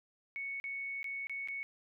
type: tone with dropouts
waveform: sine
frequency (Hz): 2217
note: C#7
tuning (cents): 0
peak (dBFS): -37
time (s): 0.36-1.63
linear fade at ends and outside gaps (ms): 0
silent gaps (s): 0.6-0.641 / 1.03-1.043 / 1.27-1.296 / 1.475-1.485
effects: none